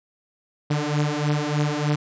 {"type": "beating tone pair", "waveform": "sawtooth", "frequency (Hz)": [146.83, 150.13], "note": ["D3", "D3"], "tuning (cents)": [0, 38], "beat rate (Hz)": 3.3, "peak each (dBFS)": -20, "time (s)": [0.7, 1.96], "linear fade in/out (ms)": 10, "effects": ["resampled to 16000 Hz"]}